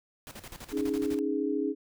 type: noise with tremolo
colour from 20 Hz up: pink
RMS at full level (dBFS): -43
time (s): 0.27-1.19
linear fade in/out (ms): 0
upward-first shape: square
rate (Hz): 12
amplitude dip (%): 75
type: chord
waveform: sine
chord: C# suspended second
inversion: none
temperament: equal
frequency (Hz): 277.2 / 311.1 / 415.3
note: C#4 / D#4 / G#4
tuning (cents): 0 / 0 / 0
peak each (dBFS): -31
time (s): 0.71-1.75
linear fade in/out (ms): 50
effects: none